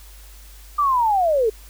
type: linear sweep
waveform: sine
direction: down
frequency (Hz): 1200 to 415.3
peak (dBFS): -15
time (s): 0.78-1.5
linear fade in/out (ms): 10
effects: added 50 Hz sine -41 dBFS peak until 1.69 s + white hiss -48 dBFS RMS until 1.69 s